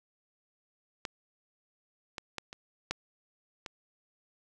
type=clicks; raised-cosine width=0.2 ms; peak=-17 / -20 / -18 / -26 / -14 / -22 dBFS; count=6; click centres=1.052 / 2.182 / 2.383 / 2.529 / 2.91 / 3.662 s; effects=none